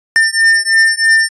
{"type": "beating tone pair", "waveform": "square", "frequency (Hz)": [1799, 1802.1], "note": ["A6", "A6"], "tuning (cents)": [38, 41], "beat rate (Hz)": 3.1, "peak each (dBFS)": -12, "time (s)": [0.16, 1.29], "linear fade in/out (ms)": 0, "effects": ["resampled to 22050 Hz"]}